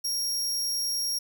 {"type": "tone", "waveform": "sawtooth", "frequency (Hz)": 5590, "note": "F8", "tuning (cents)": 1, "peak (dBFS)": -24, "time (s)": [0.04, 1.19], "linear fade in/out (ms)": 10, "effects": ["10-bit"]}